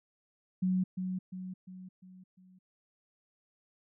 sine tone with echo, 185 Hz, F#3, in tune, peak -26 dBFS, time 0.62-0.84 s, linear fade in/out 10 ms, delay 350 ms, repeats 5, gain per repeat -6 dB, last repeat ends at 2.59 s, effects none

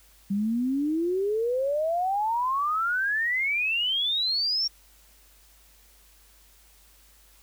sine exponential sweep, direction up, 193.6 to 5588 Hz, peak -23 dBFS, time 0.3-4.68 s, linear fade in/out 10 ms, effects added 50 Hz sine -58 dBFS peak until 7.42 s + white hiss -58 dBFS RMS until 7.42 s

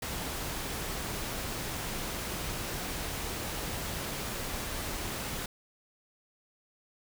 pink noise, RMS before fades -36 dBFS, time 0.02-5.46 s, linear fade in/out 5 ms, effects none

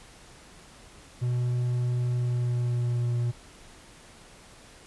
triangle tone with pitch glide, 122.8 to 119.93 Hz, B2 to A#2, -9 to +50 cents, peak -22 dBFS, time 1.21-3.32 s, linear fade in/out 20 ms, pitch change -41 cents, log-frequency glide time 2.12-3.18 s, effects pink hiss -51 dBFS RMS until 4.86 s + resampled to 24000 Hz

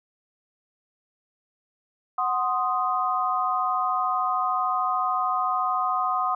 sine chord, C diminished, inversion second, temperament equal, 740 / 1046.5 / 1244.5 Hz, Gb5 / C6 / Eb6, 0 / 0 / 0 cents, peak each -27 / -27 / -25 dBFS, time 2.18-6.35 s, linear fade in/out 5 ms, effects none

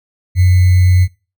sine tone with sample-and-hold, 90.9 Hz, F#2, 30 cents flat, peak -6 dBFS, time 0.35-1.08 s, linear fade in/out 50 ms, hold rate 2100 Hz, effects noise-tail reverb RT60 0.3 s tail -20 dB re dry

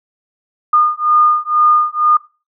sine beating tone pair, 1218 / 1220.1 Hz, D#6 / D#6, -37 / -34 cents, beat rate 2.1 Hz, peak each -13 / -13 dBFS, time 0.73-2.17 s, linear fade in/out 5 ms, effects noise-tail reverb RT60 0.3 s tail -18 dB re dry

